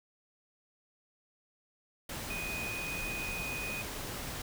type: tone in noise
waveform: sine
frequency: 2489 Hz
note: D#7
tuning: in tune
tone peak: -37 dBFS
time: 2.3-3.82 s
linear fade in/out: 5 ms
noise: pink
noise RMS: -40 dBFS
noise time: 2.09-4.42 s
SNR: 0 dB
effects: none